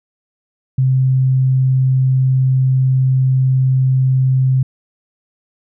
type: tone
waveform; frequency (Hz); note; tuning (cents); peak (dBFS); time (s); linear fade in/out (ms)
sine; 130.81; C3; 0; -10; 0.78-4.63; 5
effects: none